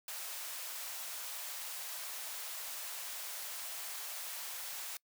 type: high-pass noise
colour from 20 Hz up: white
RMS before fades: -43 dBFS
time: 0.08-4.97 s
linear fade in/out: 2 ms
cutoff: 560 Hz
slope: 24 dB/octave
effects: noise-tail reverb RT60 0.1 s tail -25 dB re dry